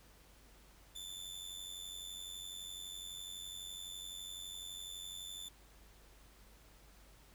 sawtooth tone with amplitude modulation, 3520 Hz, A7, in tune, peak -39 dBFS, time 0.95-5.49 s, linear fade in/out 10 ms, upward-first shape sine, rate 91.9 Hz, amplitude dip 65%, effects added 50 Hz sine -62 dBFS peak until 7.34 s + pink hiss -64 dBFS RMS until 7.34 s

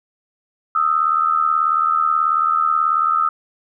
sine tone pair together, 1244.5 / 1322.9 Hz, D#6 / E6, 0 / +6 cents, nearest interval minor second, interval 106 cents, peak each -17 dBFS, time 0.75-3.29 s, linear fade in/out 5 ms, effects none

